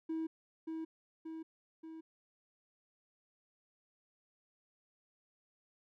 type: tone with echo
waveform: triangle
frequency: 322 Hz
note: E4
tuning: 41 cents flat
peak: -32 dBFS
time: 0.09-0.27 s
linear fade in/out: 10 ms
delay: 580 ms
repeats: 3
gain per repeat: -4 dB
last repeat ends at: 2.01 s
effects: tanh soft clip ceiling -30 dBFS